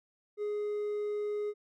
triangle tone with hard clipping, 416.7 Hz, G#4, 6 cents sharp, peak -32 dBFS, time 0.37-1.54 s, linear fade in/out 50 ms, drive 5 dB, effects none

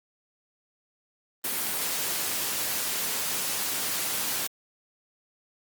white high-pass noise, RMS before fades -29 dBFS, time 1.44-4.47 s, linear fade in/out 5 ms, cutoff 120 Hz, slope 12 dB/octave, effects Opus 32 kbps

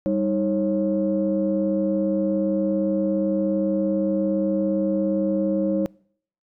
sine tone cluster, 197.5 / 314.9 / 544 Hz, G3 / D#4 / C#5, +13 / +21 / -33 cents, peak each -23 dBFS, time 0.06-5.86 s, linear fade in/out 0 ms, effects noise-tail reverb RT60 0.6 s tail -25 dB re dry + tanh soft clip ceiling -11 dBFS

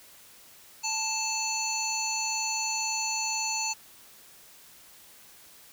harmonic tone, 879 Hz, A5, 2 cents flat, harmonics 1 / 3 / 5 / 7 / 8, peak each -34 / -34 / -34 / -34 / -34 dBFS, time 0.83-3.74 s, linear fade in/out 20 ms, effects white hiss -53 dBFS RMS until 5.72 s

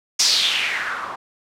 blue noise with low-pass filter sweep, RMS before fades -21 dBFS, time 0.19-1.16 s, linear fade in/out 10 ms, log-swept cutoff 5700 to 930 Hz, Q 3.9, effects none

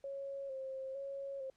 sine tone with vibrato, 541 Hz, C#5, 42 cents flat, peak -40 dBFS, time 0.04-1.5 s, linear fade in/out 2 ms, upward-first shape square, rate 1.1 Hz, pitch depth 33 cents each way, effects pink hiss -75 dBFS RMS until 1.56 s + low-pass 8000 Hz 12 dB/octave

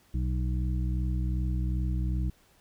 harmonic tone, 62.6 Hz, B1, 24 cents sharp, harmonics 1 / 2 / 3 / 5, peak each -27 / -33 / -37 / -41 dBFS, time 0.14-2.3 s, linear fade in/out 5 ms, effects pink hiss -63 dBFS RMS until 2.6 s

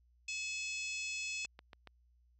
harmonic tone, 857 Hz, A5, 46 cents flat, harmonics 3 / 4 / 5 / 6 / 7 / 8 / 9, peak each -39 / -49 / -51 / -49 / -50 / -49 / -50 dBFS, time 0.28-1.46 s, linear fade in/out 5 ms
click train, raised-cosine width 0.3 ms, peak -34 dBFS, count 4, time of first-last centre 1.45-1.873 s, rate 7.09 Hz
effects added 60 Hz sine -66 dBFS peak until 2.39 s

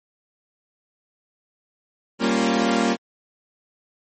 sawtooth chord, G half-diminished seventh, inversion none, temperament equal with one note detuned, 196 / 233.1 / 275.1 / 349.2 Hz, G3 / Bb3 / Db4 / F4, 0 / 0 / -13 / 0 cents, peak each -21 / -17 / -21 / -22 dBFS, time 2.19-2.97 s, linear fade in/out 50 ms, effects MP3 32 kbps

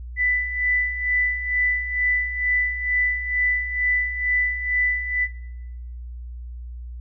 sine tone with tremolo, 1989 Hz, B6, 12 cents sharp, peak -17 dBFS, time 0.16-5.28 s, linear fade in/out 50 ms, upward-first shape sine, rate 2.2 Hz, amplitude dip 70%, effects noise-tail reverb RT60 0.9 s tail -18 dB re dry + added 60 Hz sine -32 dBFS peak until 7 s

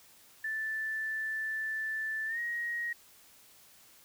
sine tone with pitch glide, 1760 to 1886.3 Hz, A6 to A#6, 0 to +20 cents, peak -32 dBFS, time 0.44-2.93 s, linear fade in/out 5 ms, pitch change +120 cents, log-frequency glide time 2.27-2.39 s, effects white hiss -59 dBFS RMS until 4.04 s

